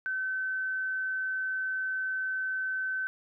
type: tone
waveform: sine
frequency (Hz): 1529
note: G6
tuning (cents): -44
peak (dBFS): -29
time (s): 0.06-3.07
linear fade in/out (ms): 0
effects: none